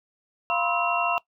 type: tone cluster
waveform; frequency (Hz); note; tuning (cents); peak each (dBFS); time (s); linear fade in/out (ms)
sine; 694 / 977 / 1049 / 1297 / 2740; F5 / B5 / C6 / E6 / F7; -11 / -19 / +4 / -28 / -34; -27 / -30 / -29 / -30 / -27; 0.5-1.18; 0
effects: noise-tail reverb RT60 0.1 s tail -20 dB re dry